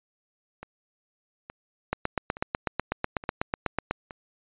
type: two click trains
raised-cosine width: 0.5 ms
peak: -10 / -24 dBFS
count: 17 / 5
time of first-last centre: 1.93-3.91 / 0.63-4.108 s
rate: 8.08 / 1.15 Hz
effects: resampled to 8000 Hz